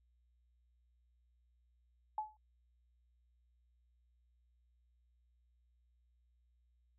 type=tone with exponential decay; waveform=sine; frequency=858 Hz; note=A5; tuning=44 cents flat; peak=-32 dBFS; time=2.18-2.37 s; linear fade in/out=2 ms; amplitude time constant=41 ms; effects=added 60 Hz sine -70 dBFS peak until 6.98 s